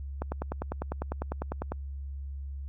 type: click train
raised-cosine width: 1 ms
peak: -18 dBFS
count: 16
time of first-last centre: 0.22-1.72 s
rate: 10 Hz
effects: added 69 Hz sine -35 dBFS peak until 2.68 s